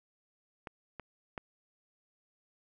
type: clicks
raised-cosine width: 0.5 ms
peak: -26 / -27 / -23 dBFS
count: 3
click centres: 0.672 / 0.997 / 1.378 s
effects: none